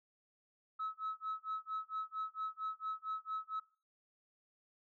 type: tone with tremolo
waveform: sine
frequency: 1292 Hz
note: E6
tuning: 35 cents flat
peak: -34 dBFS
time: 0.79-3.6 s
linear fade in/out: 10 ms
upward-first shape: sine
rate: 4.4 Hz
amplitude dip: 100%
effects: noise-tail reverb RT60 0.4 s tail -19 dB re dry + tanh soft clip ceiling -33 dBFS